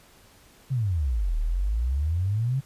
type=exponential two-way sweep; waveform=sine; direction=down then up; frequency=140 to 36.71 to 140 Hz; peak=-22 dBFS; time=0.7-2.61 s; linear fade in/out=20 ms; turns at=1.38 s; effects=pink hiss -55 dBFS RMS until 2.65 s + resampled to 32000 Hz